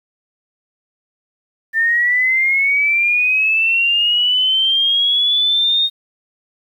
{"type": "linear sweep", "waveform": "sine", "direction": "up", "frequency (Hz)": [1787, 3710], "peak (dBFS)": -12, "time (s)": [1.73, 5.9], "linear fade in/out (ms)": 50, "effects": ["8-bit"]}